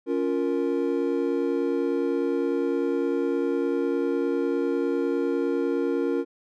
triangle chord, Bb minor, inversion first, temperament just, 279.7 / 349.6 / 466.2 Hz, Db4 / F4 / Bb4, +16 / +2 / 0 cents, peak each -25 dBFS, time 0.06-6.25 s, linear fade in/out 50 ms, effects none

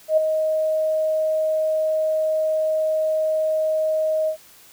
sine tone with ADSR envelope, 627 Hz, D#5, 13 cents sharp, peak -11 dBFS, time 0.08-4.37 s, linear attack 94 ms, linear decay 6 ms, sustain -7 dB, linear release 90 ms, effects white hiss -49 dBFS RMS until 4.72 s

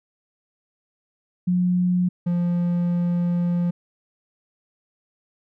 sine / triangle tone pair in turn, 179.6 / 174.39 Hz, F3 / F3, +49 / -2 cents, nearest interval minor second, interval 51 cents, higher first, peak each -17 / -17 dBFS, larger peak neither, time 1.47-2.09 / 2.26-3.71 s, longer second, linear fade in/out 10 ms, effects none

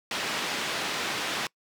white band-pass noise, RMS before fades -31 dBFS, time 0.11-1.47 s, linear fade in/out 2 ms, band 160 to 3600 Hz, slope 12 dB/octave, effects noise-tail reverb RT60 0.1 s tail -24 dB re dry

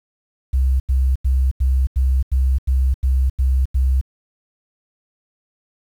sine tone bursts, 65.41 Hz, C2, in tune, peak -13 dBFS, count 10, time 0.53-4.013 s, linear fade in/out 10 ms, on 270 ms, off 87 ms, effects 8-bit

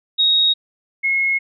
sine tone pair in turn, 3767 / 2168 Hz, A#7 / C#7, +17 / -39 cents, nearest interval minor seventh, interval 956 cents, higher first, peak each -12 / -15 dBFS, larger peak first, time 0.18-0.54 / 1.03-1.39 s, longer neither, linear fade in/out 20 ms, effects none

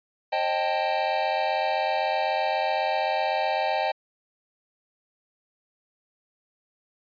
square chord, A half-diminished seventh, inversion first, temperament equal with one note detuned, 534.6 / 622.3 / 784 / 880 Hz, C5 / Eb5 / G5 / A5, +37 / 0 / 0 / 0 cents, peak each -33 / -29 / -27 / -31 dBFS, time 0.32-3.92 s, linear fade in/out 10 ms, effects resampled to 11025 Hz

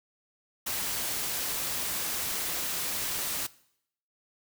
white noise, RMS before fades -32 dBFS, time 0.66-3.47 s, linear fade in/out 10 ms, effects noise-tail reverb RT60 0.7 s tail -20 dB re dry

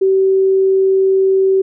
sine tone, 383.6 Hz, G4, 37 cents flat, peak -9 dBFS, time 0.01-1.62 s, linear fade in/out 10 ms, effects none

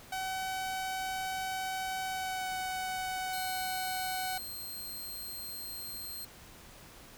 sawtooth tone with pitch glide, 757 to 748.3 Hz, F#5 to F#5, +39 to +19 cents, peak -30 dBFS, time 0.12-4.38 s, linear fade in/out 5 ms, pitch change -20 cents, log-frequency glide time 2.03-2.54 s
5% pulse tone, 4186 Hz, C8, in tune, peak -33 dBFS, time 3.33-6.25 s, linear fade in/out 5 ms
effects pink hiss -53 dBFS RMS until 7.17 s

